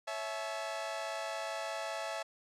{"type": "chord", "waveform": "sawtooth", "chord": "A major", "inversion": "first", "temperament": "equal with one note detuned", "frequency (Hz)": [554.4, 659.3, 859.9], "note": ["C#5", "E5", "A5"], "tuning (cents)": [0, 0, -40], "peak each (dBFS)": [-40, -35, -38], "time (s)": [0.07, 2.23], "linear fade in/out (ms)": 10, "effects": ["low-pass 8000 Hz 12 dB/octave"]}